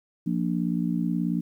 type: harmonic tone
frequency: 58.5 Hz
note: A#1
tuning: 7 cents sharp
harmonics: 3 / 4 / 5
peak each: -26 / -28 / -30 dBFS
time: 0.26-1.41 s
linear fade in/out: 10 ms
effects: 10-bit